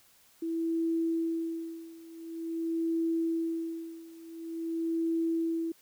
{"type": "tone with tremolo", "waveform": "sine", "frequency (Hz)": 329.6, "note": "E4", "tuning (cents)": 0, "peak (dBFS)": -26, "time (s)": [0.42, 5.72], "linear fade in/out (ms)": 5, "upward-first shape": "sine", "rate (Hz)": 0.47, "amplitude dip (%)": 90, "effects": ["white hiss -62 dBFS RMS until 5.81 s"]}